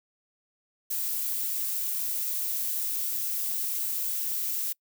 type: noise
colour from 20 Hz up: violet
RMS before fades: -30 dBFS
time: 0.9-4.73 s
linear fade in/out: 10 ms
effects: noise-tail reverb RT60 0.1 s tail -26 dB re dry